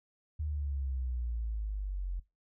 sine exponential sweep, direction down, 77.4 to 44.04 Hz, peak -32 dBFS, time 0.39-2.2 s, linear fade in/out 10 ms, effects noise-tail reverb RT60 0.2 s tail -20 dB re dry

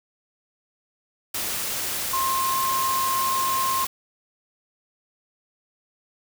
sine tone in noise, 1060 Hz, C6, 22 cents sharp, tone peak -22 dBFS, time 2.13-3.85 s, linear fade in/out 5 ms, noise white, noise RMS -28 dBFS, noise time 1.34-3.87 s, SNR +3 dB, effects none

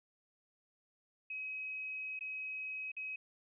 sine tone with dropouts, 2542 Hz, D#7, 36 cents sharp, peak -39 dBFS, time 1.3-3.16 s, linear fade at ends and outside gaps 5 ms, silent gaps 2.192-2.208 / 2.918-2.966 s, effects none

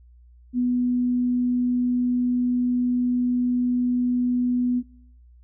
sine tone, 246.9 Hz, B3, in tune, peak -19 dBFS, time 0.53-4.83 s, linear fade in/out 50 ms, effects noise-tail reverb RT60 0.7 s tail -21 dB re dry + added 60 Hz sine -48 dBFS peak until 5.43 s

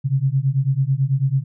sine beating tone pair, 130.81 / 139.91 Hz, C3 / C#3, 0 / +16 cents, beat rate 9.1 Hz, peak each -19 dBFS, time 0.04-1.44 s, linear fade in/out 20 ms, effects none

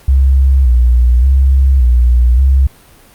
sine tone with vibrato, 63.6 Hz, C2, 48 cents flat, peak -5 dBFS, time 0.08-2.67 s, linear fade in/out 5 ms, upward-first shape square, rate 0.87 Hz, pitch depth 84 cents each way, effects pink hiss -43 dBFS RMS until 3.14 s + Opus 48 kbps

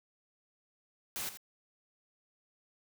white noise with echo, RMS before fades -38 dBFS, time 1.16-1.29 s, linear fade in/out 0 ms, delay 82 ms, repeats 1, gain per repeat -11 dB, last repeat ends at 1.372 s, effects none

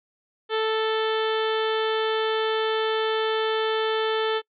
harmonic tone, 440 Hz, A4, in tune, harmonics 1 / 2 / 3 / 4 / 5 / 6 / 7 / 8 / 9 / 10, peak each -23 / -31 / -31 / -33 / -40 / -41 / -34 / -35 / -48 / -48 dBFS, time 0.49-4.42 s, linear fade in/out 50 ms, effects noise-tail reverb RT60 0.1 s tail -26 dB re dry

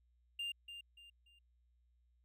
triangle tone with echo, 2800 Hz, F7, 4 cents sharp, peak -37 dBFS, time 0.39-0.52 s, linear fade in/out 5 ms, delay 290 ms, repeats 3, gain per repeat -9 dB, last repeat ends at 1.39 s, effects added 60 Hz sine -70 dBFS peak until 2.24 s

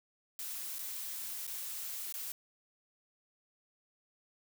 blue noise with dropouts, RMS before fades -41 dBFS, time 0.39-2.32 s, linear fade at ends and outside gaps 1 ms, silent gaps 0.785-0.791 / 1.468-1.476 / 2.125-2.14 s, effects none

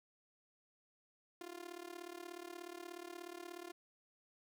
sawtooth tone with amplitude modulation, 349.2 Hz, F4, in tune, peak -40 dBFS, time 1.41-3.72 s, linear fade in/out 2 ms, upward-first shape sine, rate 36.7 Hz, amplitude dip 90%, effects none

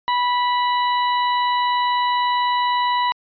40% pulse tone, 982 Hz, B5, 10 cents flat, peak -16 dBFS, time 0.08-3.12 s, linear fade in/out 0 ms, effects resampled to 11025 Hz

